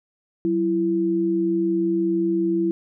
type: tone pair together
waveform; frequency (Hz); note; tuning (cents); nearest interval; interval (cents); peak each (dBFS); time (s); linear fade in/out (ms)
sine; 187.6 / 334.3; F#3 / E4; +24 / +24; minor seventh; 1000; -26 / -19; 0.45-2.71; 0
effects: none